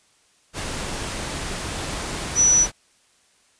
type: tone in noise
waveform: sine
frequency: 5920 Hz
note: F#8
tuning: in tune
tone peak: -13 dBFS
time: 2.35-2.67 s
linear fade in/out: 50 ms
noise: pink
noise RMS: -29 dBFS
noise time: 0.53-2.72 s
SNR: +13 dB
effects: white hiss -60 dBFS RMS until 3.59 s + resampled to 22050 Hz